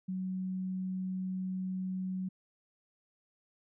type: tone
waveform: sine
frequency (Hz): 186.5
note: F#3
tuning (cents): +14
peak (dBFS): -33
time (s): 0.08-2.29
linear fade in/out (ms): 10
effects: none